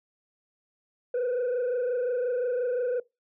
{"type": "tone with frequency modulation", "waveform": "sine", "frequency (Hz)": 493.9, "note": "B4", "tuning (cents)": 0, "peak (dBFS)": -22, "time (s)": [1.14, 3], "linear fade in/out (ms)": 5, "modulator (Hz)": 25.7, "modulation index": 0.73, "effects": ["noise-tail reverb RT60 0.2 s tail -22 dB re dry", "tanh soft clip ceiling -24 dBFS"]}